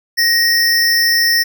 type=tone pair together; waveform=square; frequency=1870 / 5289 Hz; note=A#6 / E8; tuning=+5 / +5 cents; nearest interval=octave + tritone; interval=1800 cents; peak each=-14 dBFS; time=0.17-1.44 s; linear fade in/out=20 ms; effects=none